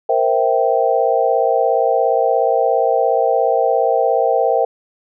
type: chord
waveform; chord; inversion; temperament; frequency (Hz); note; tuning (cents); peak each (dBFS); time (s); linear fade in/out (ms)
sine; C dominant seventh; third; equal with one note detuned; 466.2 / 523.3 / 659.3 / 779; Bb4 / C5 / E5 / G5; 0 / 0 / 0 / -11; -18; 0.09-4.65; 5
effects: none